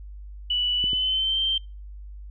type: tone with pitch glide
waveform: sine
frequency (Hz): 2960 to 3136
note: F#7 to G7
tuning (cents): 0 to 0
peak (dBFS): -21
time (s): 0.5-1.58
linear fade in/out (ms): 5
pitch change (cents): +100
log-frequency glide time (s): 0.77-1.39
type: clicks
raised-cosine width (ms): 3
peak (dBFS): -22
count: 2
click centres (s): 0.841 / 0.932
effects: noise-tail reverb RT60 0.3 s tail -26 dB re dry + added 50 Hz sine -37 dBFS peak until 2.3 s